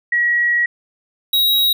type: tone pair in turn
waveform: sine / square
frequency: 1913 / 3826 Hz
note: A#6 / A#7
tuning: +44 / +44 cents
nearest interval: octave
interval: 1200 cents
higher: second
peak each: -13 dBFS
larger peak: neither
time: 0.12-0.66 / 1.33-1.73 s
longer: first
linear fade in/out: 5 ms
effects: none